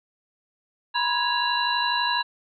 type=tone cluster; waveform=sine; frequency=965 / 1017 / 1659 / 2787 / 3972 Hz; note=B5 / C6 / G#6 / F7 / B7; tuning=-40 / -50 / -2 / -4 / +9 cents; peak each=-25 / -31 / -28 / -31 / -27 dBFS; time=0.94-2.23 s; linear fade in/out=20 ms; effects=none